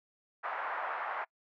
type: band-pass noise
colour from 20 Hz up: pink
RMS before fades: -37 dBFS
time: 0.43-1.25 s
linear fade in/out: 20 ms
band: 730 to 1700 Hz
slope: 24 dB/octave
effects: noise-tail reverb RT60 0.1 s tail -25 dB re dry